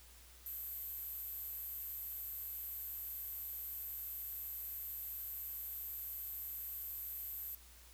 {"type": "tone with high-pass filter", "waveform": "10% pulse", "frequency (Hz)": 523, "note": "C5", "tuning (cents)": -1, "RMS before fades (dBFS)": -45, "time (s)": [0.46, 7.55], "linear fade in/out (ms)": 2, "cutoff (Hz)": 12000, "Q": 6.8, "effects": ["added 60 Hz sine -60 dBFS peak until 7.93 s", "white hiss -61 dBFS RMS until 7.93 s"]}